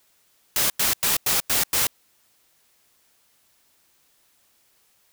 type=noise bursts; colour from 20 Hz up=white; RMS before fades=-21 dBFS; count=6; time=0.56-1.87 s; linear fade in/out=2 ms; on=140 ms; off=94 ms; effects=white hiss -63 dBFS RMS until 5.12 s

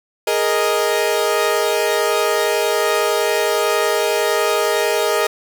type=chord; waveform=sawtooth; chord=Ab suspended second; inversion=none; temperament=equal; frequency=415.3 / 466.2 / 622.3 Hz; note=Ab4 / Bb4 / Eb5; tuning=0 / 0 / 0 cents; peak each=-16 dBFS; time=0.27-5.27 s; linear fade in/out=5 ms; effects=7-bit

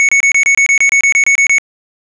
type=tone bursts; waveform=square; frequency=2217 Hz; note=C#7; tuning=in tune; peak=-7 dBFS; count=14; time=0-1.583 s; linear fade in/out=0 ms; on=88 ms; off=27 ms; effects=resampled to 16000 Hz + 7-bit

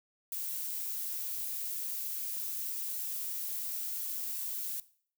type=noise; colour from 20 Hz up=violet; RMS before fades=-37 dBFS; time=0.32-4.8 s; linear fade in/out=2 ms; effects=noise-tail reverb RT60 0.5 s tail -18 dB re dry

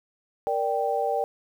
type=chord; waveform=sine; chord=G minor; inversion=first; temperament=equal; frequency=466.2 / 587.3 / 784 Hz; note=Bb4 / D5 / G5; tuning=0 / 0 / 0 cents; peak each=-28 / -28 / -26 dBFS; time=0.47-1.24 s; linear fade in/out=0 ms; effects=9-bit

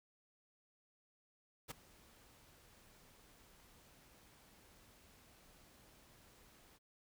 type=noise with ADSR envelope; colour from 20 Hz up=pink; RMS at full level=-43 dBFS; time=1.68-6.79 s; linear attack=30 ms; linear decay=9 ms; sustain=-22 dB; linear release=32 ms; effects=none

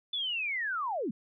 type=linear sweep; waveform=sine; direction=down; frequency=3520 to 182 Hz; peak=-30 dBFS; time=0.13-1.11 s; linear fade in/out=5 ms; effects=none

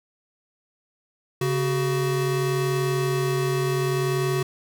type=tone pair together; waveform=square; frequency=138.4 / 374.6 Hz; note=C#3 / F#4; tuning=-2 / +21 cents; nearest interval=octave + perfect fourth; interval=1723 cents; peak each=-25 dBFS; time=1.41-4.43 s; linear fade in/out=5 ms; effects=none

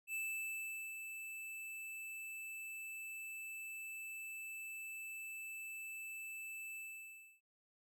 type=tone with ADSR envelope; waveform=square; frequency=2637 Hz; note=E7; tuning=in tune; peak=-39 dBFS; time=0.07-7.41 s; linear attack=69 ms; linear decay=810 ms; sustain=-7 dB; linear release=640 ms; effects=none

